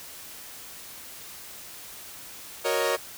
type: chord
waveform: sawtooth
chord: D# minor seventh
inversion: first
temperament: equal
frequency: 370 / 466.2 / 554.4 / 622.3 Hz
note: F#4 / A#4 / C#5 / D#5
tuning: 0 / 0 / 0 / 0 cents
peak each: -28 / -24 / -24 / -26 dBFS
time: 2.64-2.97 s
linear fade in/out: 20 ms
effects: white hiss -43 dBFS RMS until 3.17 s